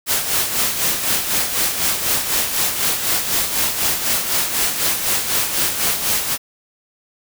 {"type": "noise with tremolo", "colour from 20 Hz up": "white", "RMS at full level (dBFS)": -17, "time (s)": [0.06, 6.38], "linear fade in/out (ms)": 50, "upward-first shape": "sine", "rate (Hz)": 4, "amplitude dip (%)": 55, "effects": []}